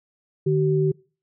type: tone pair together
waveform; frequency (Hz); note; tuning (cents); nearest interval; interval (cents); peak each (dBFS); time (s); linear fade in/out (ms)
sine; 151.48 / 381.7; D#3 / G4; -46 / -46; octave + major third; 1600; -20; 0.46-0.92; 10
effects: noise-tail reverb RT60 0.4 s tail -25 dB re dry